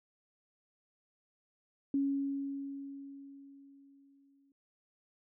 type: tone with exponential decay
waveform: sine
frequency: 277.2 Hz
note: C#4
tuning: in tune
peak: -27 dBFS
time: 1.94-4.52 s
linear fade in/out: 2 ms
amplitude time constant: 560 ms
effects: none